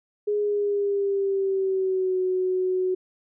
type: tone with pitch glide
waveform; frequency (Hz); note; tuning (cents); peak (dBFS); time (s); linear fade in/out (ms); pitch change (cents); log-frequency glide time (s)
sine; 415.4 to 370.1; G#4 to F#4; 0 to 0; -21; 0.27-2.95; 10; -200; 0.39-2.19
effects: none